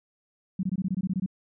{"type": "tone bursts", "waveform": "sine", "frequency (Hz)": 187.1, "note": "F#3", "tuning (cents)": 20, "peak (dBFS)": -24, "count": 11, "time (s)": [0.59, 1.262], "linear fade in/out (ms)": 5, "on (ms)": 42, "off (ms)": 21, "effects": []}